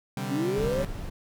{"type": "chord", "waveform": "sawtooth", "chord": "C suspended second", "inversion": "none", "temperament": "equal", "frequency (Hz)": [130.81, 146.83, 196], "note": ["C3", "D3", "G3"], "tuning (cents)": [0, 0, 0], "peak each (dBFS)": [-30, -32, -29], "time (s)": [0.17, 0.85], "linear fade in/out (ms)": 2}
{"type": "linear sweep", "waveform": "sine", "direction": "up", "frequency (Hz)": [261.6, 564], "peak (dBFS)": -25, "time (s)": [0.3, 0.84], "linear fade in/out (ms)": 20}
{"type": "noise", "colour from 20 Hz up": "brown", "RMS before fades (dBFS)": -34, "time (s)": [0.57, 1.1], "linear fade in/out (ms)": 10}
{"effects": []}